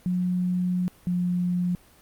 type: tone pair in turn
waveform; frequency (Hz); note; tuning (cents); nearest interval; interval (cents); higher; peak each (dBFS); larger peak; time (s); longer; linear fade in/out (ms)
sine; 180.3 / 177.92; F#3 / F3; -45 / +32; unison; 23; first; -22; neither; 0.06-0.88 / 1.07-1.75; first; 0
effects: pink hiss -55 dBFS RMS until 2.01 s + Opus 32 kbps